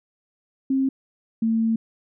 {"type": "tone pair in turn", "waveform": "sine", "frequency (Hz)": [267.3, 225.2], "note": ["C4", "A3"], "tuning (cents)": [37, 40], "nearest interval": "minor third", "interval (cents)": 297, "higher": "first", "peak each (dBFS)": -18, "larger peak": "neither", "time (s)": [[0.7, 0.89], [1.42, 1.76]], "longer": "second", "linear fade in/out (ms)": 5, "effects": []}